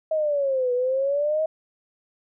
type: exponential two-way sweep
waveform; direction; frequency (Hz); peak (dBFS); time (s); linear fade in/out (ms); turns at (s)
sine; down then up; 639 to 488.6 to 639; -20; 0.11-1.46; 5; 0.73
effects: none